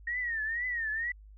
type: tone with vibrato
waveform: sine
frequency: 1858 Hz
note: A#6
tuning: 6 cents flat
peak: -30 dBFS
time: 0.07-1.12 s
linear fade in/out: 5 ms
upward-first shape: triangle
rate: 2.1 Hz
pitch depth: 150 cents each way
effects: added 51 Hz sine -49 dBFS peak until 1.37 s